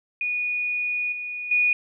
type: tone with level steps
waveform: sine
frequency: 2460 Hz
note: D#7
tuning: 20 cents flat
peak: -23 / -29 / -17 dBFS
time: 0.21-1.73 s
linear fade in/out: 2 ms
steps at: 1.12 / 1.51 s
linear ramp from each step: 5 ms
effects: none